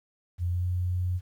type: tone with pitch glide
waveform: sine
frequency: 87.9 to 90.16 Hz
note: F2 to F#2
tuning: +12 to -44 cents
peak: -25 dBFS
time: 0.38-1.21 s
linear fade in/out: 50 ms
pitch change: +44 cents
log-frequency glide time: 0.49-0.66 s
effects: 10-bit